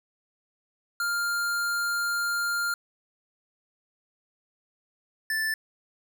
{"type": "tone pair in turn", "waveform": "square", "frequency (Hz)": [1400, 1759.7], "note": ["F6", "A6"], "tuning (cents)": [4, 0], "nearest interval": "major third", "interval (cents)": 396, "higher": "second", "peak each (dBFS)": -26, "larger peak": "neither", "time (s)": [[1, 2.74], [5.3, 5.54]], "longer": "first", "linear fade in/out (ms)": 2, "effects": []}